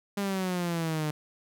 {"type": "exponential sweep", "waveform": "sawtooth", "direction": "down", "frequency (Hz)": [202.8, 150], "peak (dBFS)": -24, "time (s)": [0.17, 1.11], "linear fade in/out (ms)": 5, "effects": []}